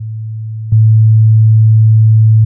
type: tone with level steps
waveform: sine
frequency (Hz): 110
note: A2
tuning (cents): 0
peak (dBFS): -18 / -3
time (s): 0-2.45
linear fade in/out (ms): 10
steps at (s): 0.72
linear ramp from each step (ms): 5
effects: none